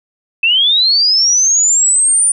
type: linear sweep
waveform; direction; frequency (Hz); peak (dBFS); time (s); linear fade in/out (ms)
sine; up; 2600 to 9397; -8; 0.43-2.32; 5
effects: none